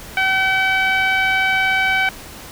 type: tone with low-pass filter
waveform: 10% pulse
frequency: 763 Hz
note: G5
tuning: 47 cents flat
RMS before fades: -17 dBFS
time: 0.17-2.09 s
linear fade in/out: 2 ms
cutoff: 2100 Hz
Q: 2.2
effects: pink hiss -36 dBFS RMS until 2.51 s